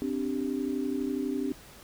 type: chord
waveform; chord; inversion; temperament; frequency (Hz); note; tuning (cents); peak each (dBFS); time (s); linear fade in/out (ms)
sine; C suspended second; none; equal; 261.6 / 293.7 / 392; C4 / D4 / G4; 0 / 0 / 0; -31 / -32 / -35; 0.02-1.52; 0
effects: pink hiss -51 dBFS RMS until 1.83 s